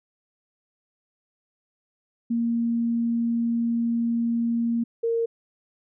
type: tone pair in turn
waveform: sine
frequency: 233.1 / 460.8 Hz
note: A#3 / A#4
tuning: 0 / -20 cents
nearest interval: octave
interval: 1180 cents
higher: second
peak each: -21 dBFS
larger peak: neither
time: 2.3-4.84 / 5.03-5.26 s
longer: first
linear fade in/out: 10 ms
effects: none

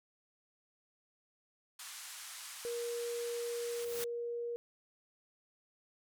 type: band-pass noise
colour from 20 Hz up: white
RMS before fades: -48 dBFS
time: 1.79-3.85 s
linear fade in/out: 5 ms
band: 910 to 11000 Hz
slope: 24 dB/octave
type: tone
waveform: sine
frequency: 473.5 Hz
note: A#4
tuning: 27 cents sharp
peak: -36 dBFS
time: 2.65-4.56 s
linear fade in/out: 0 ms
type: noise with exponential growth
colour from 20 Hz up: white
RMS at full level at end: -39 dBFS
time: 3.44-4.04 s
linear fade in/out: 0 ms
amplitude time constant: 130 ms
effects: none

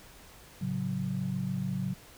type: chord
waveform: sine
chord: F# minor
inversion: first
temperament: just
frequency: 111 / 138.75 / 185 Hz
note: A2 / C#3 / F#3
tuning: +16 / +2 / 0 cents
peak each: -38 / -34 / -32 dBFS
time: 0.61-1.94 s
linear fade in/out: 10 ms
effects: pink hiss -53 dBFS RMS until 2.17 s

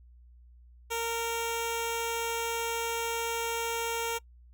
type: tone with notch filter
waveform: 10% pulse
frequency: 461.8 Hz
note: A#4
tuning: 16 cents flat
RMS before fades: -32 dBFS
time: 0.9-4.19 s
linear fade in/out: 20 ms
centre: 1700 Hz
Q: 1.7
effects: noise-tail reverb RT60 0.1 s tail -24 dB re dry + added 60 Hz sine -52 dBFS peak until 4.53 s

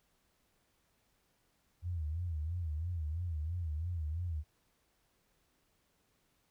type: tone with vibrato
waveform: sine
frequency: 82 Hz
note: E2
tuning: 9 cents flat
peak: -34 dBFS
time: 1.82-4.44 s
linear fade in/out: 50 ms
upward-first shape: sine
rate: 3 Hz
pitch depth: 150 cents each way
effects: pink hiss -75 dBFS RMS until 6.5 s

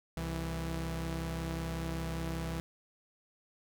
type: tone pair together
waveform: sawtooth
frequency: 65.3 / 164.55 Hz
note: C2 / E3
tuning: -3 / -3 cents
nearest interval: octave + major third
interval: 1600 cents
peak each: -34 / -33 dBFS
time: 0.17-2.6 s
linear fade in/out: 0 ms
effects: none

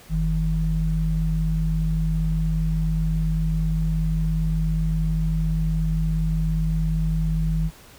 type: tone pair together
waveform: sine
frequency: 47.48 / 159.7 Hz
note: F#1 / D#3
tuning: +45 / +45 cents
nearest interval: octave + major sixth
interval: 2100 cents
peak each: -22 dBFS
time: 0.09-7.71 s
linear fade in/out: 50 ms
effects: pink hiss -48 dBFS RMS until 7.98 s

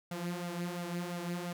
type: tone with flanger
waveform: sawtooth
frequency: 174.61 Hz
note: F3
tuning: in tune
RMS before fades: -38 dBFS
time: 0.11-1.53 s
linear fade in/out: 5 ms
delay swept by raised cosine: 1.4 to 5.3 ms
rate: 2.9 Hz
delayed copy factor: +0.6
effects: none

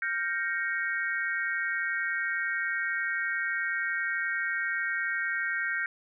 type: chord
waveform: sine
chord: G half-diminished seventh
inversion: third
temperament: equal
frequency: 1396.9 / 1568 / 1864.7 / 2217 Hz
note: F6 / G6 / Bb6 / Db7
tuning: 0 / 0 / 0 / 0 cents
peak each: -36 / -31 / -32 / -37 dBFS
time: 0.02-5.86 s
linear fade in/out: 2 ms
effects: none

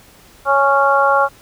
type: harmonic tone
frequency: 277.2 Hz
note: C#4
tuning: in tune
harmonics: 2 / 3 / 4 / 5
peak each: -16 / -16 / -16 / -16 dBFS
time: 0.45-1.29 s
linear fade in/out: 50 ms
effects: pink hiss -46 dBFS RMS until 1.41 s

